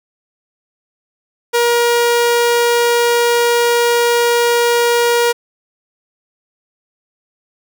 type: tone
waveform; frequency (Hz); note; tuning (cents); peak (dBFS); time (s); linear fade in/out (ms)
sawtooth; 474.9; A#4; +32; -7; 1.53-5.33; 20
effects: none